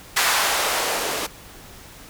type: noise with band-pass filter sweep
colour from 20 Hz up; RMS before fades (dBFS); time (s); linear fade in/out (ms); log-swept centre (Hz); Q
blue; -22; 0.16-1.27; 10; 1100 to 380; 1.1
effects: pink hiss -43 dBFS RMS until 2.09 s